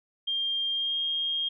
sine tone with pitch glide, 3200 to 3232 Hz, G7 to G#7, +35 to -48 cents, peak -26 dBFS, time 0.27-1.49 s, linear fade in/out 10 ms, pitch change +17 cents, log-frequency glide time 0.71-0.97 s, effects none

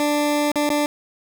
20% pulse tone with dropouts, 294.5 Hz, D4, 5 cents sharp, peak -13 dBFS, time 0-0.86 s, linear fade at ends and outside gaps 1 ms, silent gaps 0.517-0.557 / 0.692-0.702 s, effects none

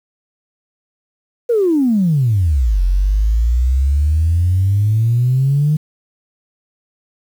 sine exponential two-way sweep, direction down then up, 493.9 to 44.1 to 154.8 Hz, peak -10 dBFS, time 1.49-5.77 s, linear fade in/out 10 ms, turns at 2.82 s, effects tanh soft clip ceiling -6 dBFS + 7-bit

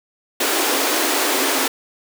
pink high-pass noise, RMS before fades -19 dBFS, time 0.4-1.68 s, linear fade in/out 5 ms, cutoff 260 Hz, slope 96 dB/octave, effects none

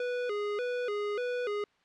square tone with vibrato, 451.2 Hz, A4, 44 cents sharp, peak -31 dBFS, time 0-1.64 s, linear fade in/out 2 ms, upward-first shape square, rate 1.7 Hz, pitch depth 150 cents each way, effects white hiss -68 dBFS RMS until 1.84 s + low-pass 3000 Hz 12 dB/octave

